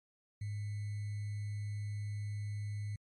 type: tone with sample-and-hold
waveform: sine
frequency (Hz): 103.7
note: G#2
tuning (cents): -2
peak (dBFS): -36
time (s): 0.41-2.96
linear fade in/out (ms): 5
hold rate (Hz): 2100
effects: MP3 48 kbps